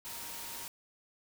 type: tone in noise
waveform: sine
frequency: 932.3 Hz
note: A#5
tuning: in tune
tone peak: -53 dBFS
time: 0.05-0.68 s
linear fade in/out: 0 ms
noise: white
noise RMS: -43 dBFS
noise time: 0.05-0.68 s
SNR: -13 dB
effects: none